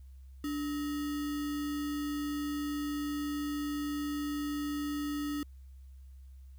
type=tone with sample-and-hold; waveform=sine; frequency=292.3 Hz; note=D4; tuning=8 cents flat; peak=-32 dBFS; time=0.44-5.43 s; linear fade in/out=2 ms; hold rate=1575 Hz; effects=added 66 Hz sine -48 dBFS peak until 6.58 s + white hiss -75 dBFS RMS until 6.58 s